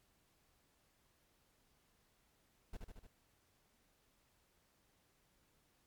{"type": "noise with echo", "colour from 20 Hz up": "brown", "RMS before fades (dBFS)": -44, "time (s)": [2.73, 2.77], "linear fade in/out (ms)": 5, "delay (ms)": 75, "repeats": 4, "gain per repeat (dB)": -3, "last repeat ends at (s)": 3.07, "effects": ["pink hiss -75 dBFS RMS until 5.86 s", "MP3 96 kbps"]}